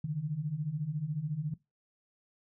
sine beating tone pair, 141.6 / 155.6 Hz, C#3 / D#3, +37 / 0 cents, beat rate 14 Hz, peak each -36 / -33 dBFS, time 0.04-1.54 s, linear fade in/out 5 ms, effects noise-tail reverb RT60 0.2 s tail -19 dB re dry

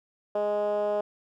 10% pulse tone with band-pass filter, 207.7 Hz, G#3, in tune, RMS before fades -27 dBFS, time 0.35-1.01 s, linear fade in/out 5 ms, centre 550 Hz, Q 6, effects none

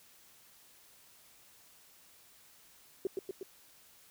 sine tone with echo, 383.1 Hz, G4, 40 cents flat, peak -29 dBFS, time 3.05-3.07 s, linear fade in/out 2 ms, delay 120 ms, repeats 3, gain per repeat -3 dB, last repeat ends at 3.43 s, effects white hiss -61 dBFS RMS until 4.1 s

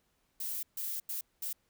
violet noise bursts at uneven times, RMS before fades -37 dBFS, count 4, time 0.4-0.63 / 0.77-1 / 1.09-1.21 / 1.42-1.53 s, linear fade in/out 5 ms, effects pink hiss -75 dBFS RMS until 1.69 s

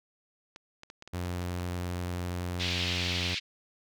clicks, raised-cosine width 0.2 ms, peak -28 dBFS, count 8, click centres 0.561 / 0.834 / 0.901 / 1.024 / 1.076 / 1.257 / 1.421 / 1.598 s
sawtooth tone, 88.8 Hz, F2, 29 cents sharp, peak -28 dBFS, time 1.13-3.35 s, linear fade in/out 10 ms
pink band-pass noise, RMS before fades -33 dBFS, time 2.59-3.4 s, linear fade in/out 20 ms, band 2400 to 4400 Hz, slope 24 dB/octave
effects none

